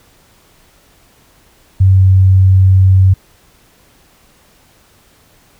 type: tone with pitch glide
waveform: sine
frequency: 95.2 to 94.6 Hz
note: F#2 to F#2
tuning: +50 to +39 cents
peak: -4 dBFS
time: 1.8-3.14 s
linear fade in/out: 10 ms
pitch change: -11 cents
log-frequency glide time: 1.91-2.03 s
effects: pink hiss -49 dBFS RMS until 5.59 s